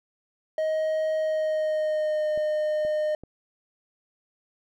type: tone with pitch glide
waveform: triangle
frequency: 628 to 610.8 Hz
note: D#5 to D#5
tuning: +16 to -32 cents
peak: -21 dBFS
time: 0.58-3.15 s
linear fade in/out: 2 ms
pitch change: -48 cents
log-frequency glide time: 1.16-2.3 s
type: clicks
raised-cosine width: 2 ms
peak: -29 dBFS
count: 3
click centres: 2.376 / 2.85 / 3.236 s
effects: none

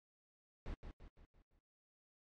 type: noise with echo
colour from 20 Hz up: brown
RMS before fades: -44 dBFS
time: 0.66-0.74 s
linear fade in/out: 0 ms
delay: 170 ms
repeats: 5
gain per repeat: -6 dB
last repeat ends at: 1.59 s
effects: low-pass 4000 Hz 12 dB/octave + AAC 32 kbps

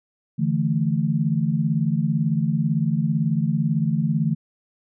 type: chord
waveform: sine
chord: D suspended second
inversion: none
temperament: equal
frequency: 146.83 / 164.81 / 220 Hz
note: D3 / E3 / A3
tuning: 0 / 0 / 0 cents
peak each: -23 / -22 / -24 dBFS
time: 0.38-4.35 s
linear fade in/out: 20 ms
effects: none

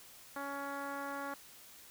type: tone with low-pass filter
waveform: 10% pulse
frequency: 280 Hz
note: C#4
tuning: 18 cents sharp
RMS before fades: -41 dBFS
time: 0.36-1.34 s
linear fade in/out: 2 ms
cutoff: 1500 Hz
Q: 1.5
effects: white hiss -56 dBFS RMS until 1.9 s

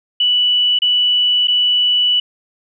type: tone with dropouts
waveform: sine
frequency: 2960 Hz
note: F#7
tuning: in tune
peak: -11 dBFS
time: 0.2-2.2 s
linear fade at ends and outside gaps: 5 ms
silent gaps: 0.789-0.819 / 1.473-1.481 s
effects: none

